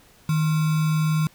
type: tone with sample-and-hold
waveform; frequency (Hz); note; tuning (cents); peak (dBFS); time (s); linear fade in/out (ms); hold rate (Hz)
sine; 156.6; D#3; +11; -18; 0.29-1.27; 2; 1225
effects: pink hiss -54 dBFS RMS until 1.34 s